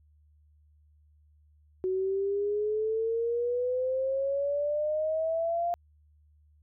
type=exponential sweep; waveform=sine; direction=up; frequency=370 to 698.5 Hz; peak=-26 dBFS; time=1.84-5.74 s; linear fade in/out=0 ms; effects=added 75 Hz sine -59 dBFS peak until 6.62 s